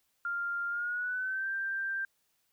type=tone with pitch glide; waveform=sine; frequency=1396.9 to 1577.1 Hz; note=F6 to G6; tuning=0 to +10 cents; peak=-31 dBFS; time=0.25-2.05 s; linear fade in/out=2 ms; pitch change=+210 cents; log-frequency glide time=0.69-1.5 s; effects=white hiss -75 dBFS RMS until 2.52 s